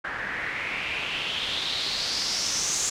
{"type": "noise with low-pass filter sweep", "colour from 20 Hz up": "white", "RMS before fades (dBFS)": -29, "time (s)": [0.04, 2.9], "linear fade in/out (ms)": 10, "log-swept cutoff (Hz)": [1600, 7000], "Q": 4.4, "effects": []}